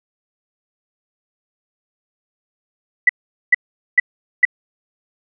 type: tone bursts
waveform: sine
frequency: 1975.5 Hz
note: B6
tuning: in tune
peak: -6 dBFS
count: 4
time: 3.07-4.452 s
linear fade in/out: 5 ms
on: 23 ms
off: 430 ms
effects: none